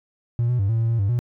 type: tone with pitch steps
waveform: triangle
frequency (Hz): 118.5 / 123.2 / 98.3 / 113.5 / 114.3 / 115.8 / 98.9 / 120.9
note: A#2 / B2 / G2 / A#2 / A#2 / A#2 / G2 / B2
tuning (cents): +29 / -4 / +5 / -46 / -34 / -11 / +16 / -36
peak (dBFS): -15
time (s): 0.39-1.19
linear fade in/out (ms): 0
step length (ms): 100
effects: tanh soft clip ceiling -13 dBFS